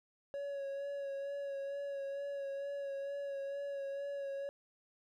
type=tone with vibrato; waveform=triangle; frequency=558 Hz; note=C#5; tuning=11 cents sharp; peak=-36 dBFS; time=0.34-4.49 s; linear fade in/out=0 ms; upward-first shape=sine; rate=2.2 Hz; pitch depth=24 cents each way; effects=none

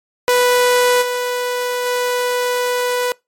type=tone with level steps; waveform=sawtooth; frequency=493.4 Hz; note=B4; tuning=2 cents flat; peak=-7 / -14 / -12 dBFS; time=0.28-3.12 s; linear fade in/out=0 ms; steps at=1.01 / 1.85 s; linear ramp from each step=20 ms; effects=noise-tail reverb RT60 0.2 s tail -23 dB re dry + MP3 64 kbps

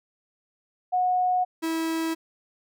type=tone pair in turn; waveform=sine / 45% pulse; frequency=730 / 325.2 Hz; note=F#5 / E4; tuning=-24 / -23 cents; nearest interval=octave + major second; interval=1399 cents; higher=first; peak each=-20 / -25 dBFS; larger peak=first; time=0.92-1.45 / 1.62-2.15 s; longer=neither; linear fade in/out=20 ms; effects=none

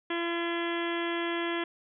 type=harmonic tone with a mistuned harmonic; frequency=340 Hz; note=F4; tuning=46 cents flat; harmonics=1 / 2 / 3 / 4 / 5 / 6 / 7 / 8 / 9 / 10; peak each=-31 / -39 / -38 / -42 / -38 / -40 / -44 / -44 / -45 / -42 dBFS; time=0.1-1.64 s; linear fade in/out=5 ms; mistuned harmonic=10; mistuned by=-31 cents; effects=none

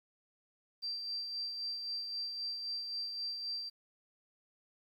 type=tone with tremolo; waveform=sine; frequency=4699 Hz; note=D8; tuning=in tune; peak=-35 dBFS; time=0.82-3.7 s; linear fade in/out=20 ms; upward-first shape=sine; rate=3.8 Hz; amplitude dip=40%; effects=11-bit

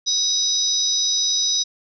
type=tone cluster; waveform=sine; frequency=3821 / 4988 / 5920 Hz; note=A#7 / D#8 / F#8; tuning=+42 / +3 / 0 cents; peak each=-22 dBFS; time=0.06-1.64 s; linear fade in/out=20 ms; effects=none

